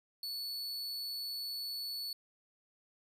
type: tone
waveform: 45% pulse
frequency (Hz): 4435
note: C#8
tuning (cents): 0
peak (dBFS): -37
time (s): 0.23-2.13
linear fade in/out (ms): 2
effects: resampled to 32000 Hz + 13-bit